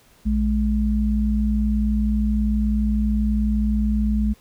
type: tone pair together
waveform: sine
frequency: 59.38 / 211.6 Hz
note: A#1 / G#3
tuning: +33 / +33 cents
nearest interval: octave + minor seventh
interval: 2200 cents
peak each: -20 dBFS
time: 0.25-4.34 s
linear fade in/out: 20 ms
effects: pink hiss -55 dBFS RMS until 4.4 s